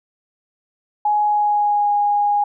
sine tone with pitch glide, 837 to 822.6 Hz, G#5 to G#5, +13 to -17 cents, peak -14 dBFS, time 1.05-2.44 s, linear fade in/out 5 ms, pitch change -30 cents, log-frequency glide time 1.24-1.92 s, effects none

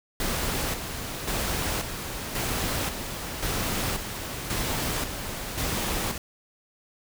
pink noise with tremolo, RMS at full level -28 dBFS, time 0.2-6.18 s, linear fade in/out 2 ms, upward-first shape square, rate 0.93 Hz, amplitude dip 50%, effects none

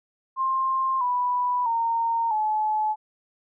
sine tone with pitch steps, 1057 / 986.2 / 920.2 / 858.6 Hz, C6 / B5 / A#5 / A5, +17 / -3 / -23 / -43 cents, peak -21 dBFS, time 0.36-2.96 s, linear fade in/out 50 ms, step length 650 ms, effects none

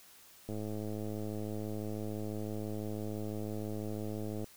click train, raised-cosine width 2 ms, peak -27 dBFS, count 420, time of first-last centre 0.49-4.443 s, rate 106 Hz, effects white hiss -58 dBFS RMS until 4.56 s

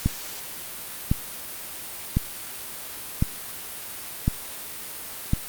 click train, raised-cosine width 5 ms, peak -7 dBFS, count 6, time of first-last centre 0.06-5.334 s, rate 0.948 Hz, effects white hiss -36 dBFS RMS until 5.48 s + Opus 48 kbps

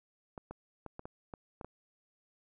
clicks, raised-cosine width 1 ms, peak -29 dBFS, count 8, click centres 0.378 / 0.51 / 0.863 / 0.994 / 1.055 / 1.338 / 1.612 / 1.646 s, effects none

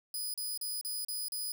10% pulse tone bursts, 4978 Hz, D#8, in tune, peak -28 dBFS, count 6, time 0.14-1.52 s, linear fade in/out 2 ms, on 200 ms, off 36 ms, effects none

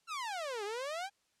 sawtooth exponential two-way sweep, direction down then up, 1396.9 to 395.5 to 821 Hz, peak -33 dBFS, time 0.07-1.1 s, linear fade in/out 50 ms, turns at 0.64 s, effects white hiss -75 dBFS RMS until 1.4 s + low-pass 8000 Hz 12 dB/octave

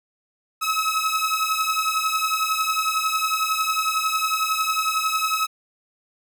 sawtooth beating tone pair, 1280 / 1291 Hz, D#6 / E6, +49 / -37 cents, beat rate 11 Hz, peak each -20 dBFS, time 0.61-5.47 s, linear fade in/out 20 ms, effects none

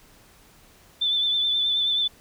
sine tone with vibrato, 3520 Hz, A7, in tune, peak -20 dBFS, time 1.01-2.08 s, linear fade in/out 10 ms, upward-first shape sine, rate 9.4 Hz, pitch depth 30 cents each way, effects pink hiss -54 dBFS RMS until 2.2 s

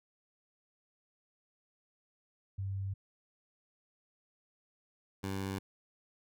sine / 15% pulse tone pair in turn, 97.3 / 96.86 Hz, G2 / G2, -12 / -20 cents, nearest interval unison, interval 8 cents, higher first, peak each -34 / -29 dBFS, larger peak second, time 2.58-2.94 / 5.23-5.59 s, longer neither, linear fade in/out 10 ms, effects none

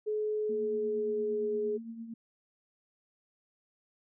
sine tone with pitch glide, 426.2 to 420.1 Hz, G#4 to G#4, +45 to +20 cents, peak -29 dBFS, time 0.06-1.78 s, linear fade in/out 20 ms, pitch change -25 cents, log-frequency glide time 0.52-1.51 s
sine tone with tremolo, 228.5 Hz, A#3, 34 cents flat, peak -37 dBFS, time 0.49-2.14 s, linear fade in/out 5 ms, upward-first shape triangle, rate 8.7 Hz, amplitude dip 60%
effects none

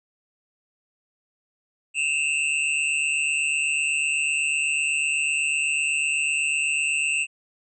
square tone pair together, 2602 / 2750 Hz, E7 / F7, -23 / -27 cents, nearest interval minor second, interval 96 cents, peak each -25 dBFS, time 1.94-7.27 s, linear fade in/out 50 ms, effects resampled to 24000 Hz

